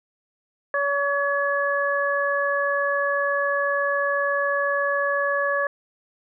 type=harmonic tone; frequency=566 Hz; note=C#5; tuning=36 cents sharp; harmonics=1 / 2 / 3; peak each=-24 / -26 / -24 dBFS; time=0.74-5.67 s; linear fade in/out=2 ms; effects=none